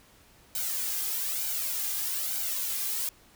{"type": "noise with flanger", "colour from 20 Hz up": "blue", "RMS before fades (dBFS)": -31, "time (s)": [0.55, 3.09], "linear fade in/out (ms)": 2, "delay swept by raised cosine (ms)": [1.3, 2.5], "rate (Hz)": 1.1, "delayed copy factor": 0.9, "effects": ["pink hiss -58 dBFS RMS until 3.35 s"]}